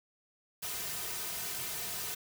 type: noise with comb filter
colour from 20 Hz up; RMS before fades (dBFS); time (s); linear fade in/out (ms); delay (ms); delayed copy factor
white; -38; 0.62-2.15; 10; 3.6; -1
effects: none